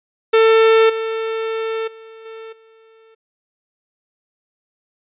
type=tone with level steps; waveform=45% pulse; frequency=446.8 Hz; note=A4; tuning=27 cents sharp; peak=-9 / -20 / -37 / -32 / -47 dBFS; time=0.33-3.15 s; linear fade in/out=10 ms; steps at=0.89 / 1.87 / 2.25 / 2.52 s; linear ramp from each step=10 ms; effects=resampled to 8000 Hz